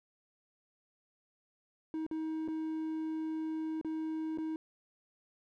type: tone with dropouts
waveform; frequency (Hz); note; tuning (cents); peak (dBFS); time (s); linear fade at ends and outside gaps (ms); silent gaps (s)
triangle; 316.6; D#4; +30; -32; 1.94-4.56; 1; 2.065-2.112 / 2.478-2.484 / 3.813-3.847 / 4.375-4.384
effects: none